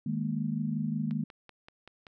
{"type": "chord", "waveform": "sine", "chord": "D# suspended fourth", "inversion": "none", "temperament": "equal", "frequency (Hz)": [155.56, 207.7, 233.1], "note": ["D#3", "G#3", "A#3"], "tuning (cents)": [0, 0, 0], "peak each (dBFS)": -33, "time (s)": [0.06, 1.24], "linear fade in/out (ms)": 5}
{"type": "click train", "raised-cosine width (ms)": 0.3, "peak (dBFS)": -32, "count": 6, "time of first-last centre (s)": [1.11, 2.068], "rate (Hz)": 5.22}
{"effects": []}